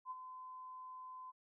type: tone with ADSR envelope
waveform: sine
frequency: 1023 Hz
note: C6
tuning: 39 cents flat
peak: -40 dBFS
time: 0.05-1.32 s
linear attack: 57 ms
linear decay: 30 ms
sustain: -8 dB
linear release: 24 ms
effects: none